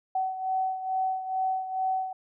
sine beating tone pair, 755 / 757.3 Hz, F#5 / F#5, +35 / +40 cents, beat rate 2.3 Hz, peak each -27 / -33 dBFS, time 0.15-2.13 s, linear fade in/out 5 ms, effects none

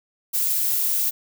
violet noise, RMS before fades -22 dBFS, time 0.33-1.11 s, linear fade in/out 20 ms, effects none

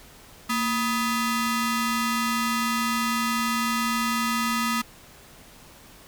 sawtooth ring-modulated tone, 744 Hz, F#5, 9 cents sharp, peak -16 dBFS, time 0.49-4.82 s, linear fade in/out 10 ms, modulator 513 Hz, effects pink hiss -49 dBFS RMS until 6.07 s

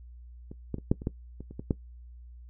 clicks, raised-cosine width 3 ms, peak -28 / -18 / -26 / -9 / -27 / -15 / -28 / -30 / -23 / -12 dBFS, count 10, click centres 0.515 / 0.743 / 0.784 / 0.915 / 1.019 / 1.071 / 1.406 / 1.51 / 1.595 / 1.708 s, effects noise-tail reverb RT60 0.1 s tail -18 dB re dry + added 60 Hz sine -45 dBFS peak until 2.49 s

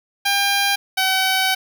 10% pulse tone pair in turn, 800 / 759.5 Hz, G5 / F#5, +35 / +45 cents, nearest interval minor second, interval 90 cents, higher first, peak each -8 dBFS, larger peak neither, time 0.25-0.76 / 0.97-1.55 s, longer second, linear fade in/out 10 ms, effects none

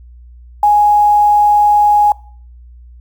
sine tone with quantisation, 830.6 Hz, G#5, in tune, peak -6 dBFS, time 0.63-2.12 s, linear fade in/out 2 ms, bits 6, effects noise-tail reverb RT60 0.5 s tail -23 dB re dry + added 60 Hz sine -35 dBFS peak until 3 s

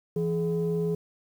sine tone pair together, 167.4 / 421.8 Hz, E3 / G#4, +27 / +27 cents, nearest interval octave + major third, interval 1600 cents, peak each -26 dBFS, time 0.16-0.95 s, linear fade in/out 5 ms, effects tanh soft clip ceiling -19 dBFS + 9-bit

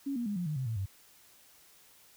sine tone with pitch steps, 277.2 / 238.5 / 205.3 / 176.65 / 152.02 / 130.82 / 112.58 / 96.88 Hz, C#4 / A#3 / G#3 / F3 / D#3 / C3 / A2 / G2, 0 / +40 / -20 / +20 / -40 / 0 / +40 / -20 cents, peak -31 dBFS, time 0.06-0.86 s, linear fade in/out 10 ms, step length 100 ms, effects white hiss -60 dBFS RMS until 2.16 s

